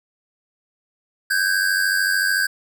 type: tone pair together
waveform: square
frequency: 1537 / 1630.5 Hz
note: G6 / G#6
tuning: -35 / -32 cents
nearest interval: minor second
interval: 103 cents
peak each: -21 dBFS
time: 1.3-2.47 s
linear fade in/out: 10 ms
effects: none

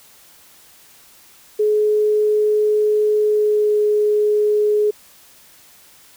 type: tone with pitch glide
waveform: sine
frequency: 423.7 to 420.3 Hz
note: G#4 to G#4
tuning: +35 to +21 cents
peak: -13 dBFS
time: 1.59-4.91 s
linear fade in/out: 10 ms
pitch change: -14 cents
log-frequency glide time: 3.21-3.8 s
effects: white hiss -48 dBFS RMS until 6.16 s

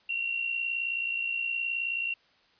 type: tone pair together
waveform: sine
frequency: 2735 / 2794 Hz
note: F7 / F7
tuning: -37 / 0 cents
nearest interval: unison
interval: 37 cents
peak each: -29 / -36 dBFS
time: 0.09-2.14 s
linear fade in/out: 5 ms
effects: white hiss -64 dBFS RMS until 2.59 s + resampled to 11025 Hz

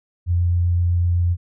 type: tone with vibrato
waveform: sine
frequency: 87.31 Hz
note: F2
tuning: in tune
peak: -15 dBFS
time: 0.26-1.37 s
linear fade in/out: 50 ms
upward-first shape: triangle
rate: 7.8 Hz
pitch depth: 11 cents each way
effects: none

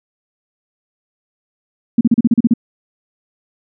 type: tone bursts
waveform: sine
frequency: 233.1 Hz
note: A#3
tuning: in tune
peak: -6 dBFS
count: 9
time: 1.98-2.538 s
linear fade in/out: 5 ms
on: 30 ms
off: 36 ms
effects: none

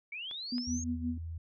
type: linear sweep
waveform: sine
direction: up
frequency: 2217 to 6645 Hz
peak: -38 dBFS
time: 0.12-0.84 s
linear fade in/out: 5 ms
type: clicks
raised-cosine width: 0.3 ms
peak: -32 dBFS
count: 2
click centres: 0.312 / 0.582 s
type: tone with tremolo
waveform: sine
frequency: 244.9 Hz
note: B3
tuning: 14 cents flat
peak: -30 dBFS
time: 0.52-1.18 s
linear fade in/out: 5 ms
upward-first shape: sine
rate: 5.8 Hz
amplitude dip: 75%
type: tone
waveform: sine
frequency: 82.41 Hz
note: E2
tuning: in tune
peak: -37 dBFS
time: 0.67-1.38 s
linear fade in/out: 5 ms
effects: none

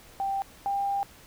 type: tone pair in turn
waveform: sine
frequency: 785 / 796.9 Hz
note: G5 / G5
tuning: +2 / +28 cents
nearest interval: unison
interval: 26 cents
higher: second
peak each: -26 / -25 dBFS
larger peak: second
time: 0.2-0.42 / 0.66-1.03 s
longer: second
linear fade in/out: 0 ms
effects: pink hiss -52 dBFS RMS until 1.26 s

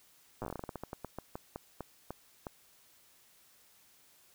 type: slowing click train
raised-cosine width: 1 ms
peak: -25 dBFS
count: 22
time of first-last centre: 0.42-2.468 s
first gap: 8 ms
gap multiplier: 1.21
effects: white hiss -64 dBFS RMS until 4.34 s

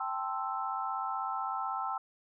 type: chord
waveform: sine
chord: A minor seventh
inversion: third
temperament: equal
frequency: 784 / 880 / 1046.5 / 1318.5 Hz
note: G5 / A5 / C6 / E6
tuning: 0 / 0 / 0 / 0 cents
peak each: -37 / -39 / -39 / -36 dBFS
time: 0-1.98 s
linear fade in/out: 5 ms
effects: none

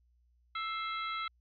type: harmonic tone with a mistuned harmonic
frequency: 659.3 Hz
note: E5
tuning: in tune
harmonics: 2 / 3 / 4 / 5 / 6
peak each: -36 / -41 / -51 / -46 / -45 dBFS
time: 0.55-1.28 s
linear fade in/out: 5 ms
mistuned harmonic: 3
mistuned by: +110 cents
effects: added 60 Hz sine -66 dBFS peak until 1.4 s

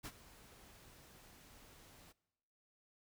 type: noise with ADSR envelope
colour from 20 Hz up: pink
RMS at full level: -45 dBFS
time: 0.03-2.13 s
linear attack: 27 ms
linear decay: 52 ms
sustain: -16 dB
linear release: 20 ms
effects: noise-tail reverb RT60 1.0 s tail -22 dB re dry

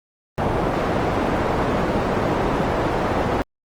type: low-pass noise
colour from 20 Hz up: white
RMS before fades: -21 dBFS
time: 0.38-3.42 s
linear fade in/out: 0 ms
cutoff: 750 Hz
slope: 12 dB/octave
effects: Opus 24 kbps

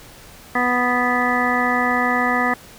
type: harmonic tone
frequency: 246.9 Hz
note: B3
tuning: in tune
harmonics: 1 / 2 / 3 / 4 / 5 / 7 / 8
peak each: -23 / -27 / -23 / -26 / -23 / -24 / -23 dBFS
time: 0.55-2.54 s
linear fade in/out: 5 ms
effects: pink hiss -43 dBFS RMS until 2.78 s

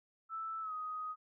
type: tone with pitch glide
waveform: sine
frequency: 1319 to 1252.2 Hz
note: E6 to D#6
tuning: +1 to +11 cents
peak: -38 dBFS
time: 0.29-1.16 s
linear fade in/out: 50 ms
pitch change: -90 cents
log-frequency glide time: 0.61-0.73 s
effects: none

